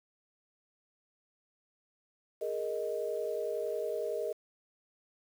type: chord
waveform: sine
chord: Ab suspended second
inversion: none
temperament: equal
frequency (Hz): 415.3 / 466.2 / 622.3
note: Ab4 / Bb4 / Eb5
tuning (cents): 0 / 0 / 0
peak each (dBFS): -37 / -36 / -36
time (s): 2.41-4.33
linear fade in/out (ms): 10
effects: 9-bit